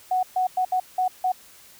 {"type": "tone bursts at uneven times", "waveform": "sine", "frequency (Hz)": 740, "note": "F#5", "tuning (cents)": 0, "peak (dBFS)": -19, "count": 6, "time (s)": [[0.11, 0.23], [0.36, 0.47], [0.57, 0.65], [0.72, 0.8], [0.98, 1.08], [1.24, 1.32]], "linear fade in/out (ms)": 5, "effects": ["white hiss -50 dBFS RMS until 1.79 s"]}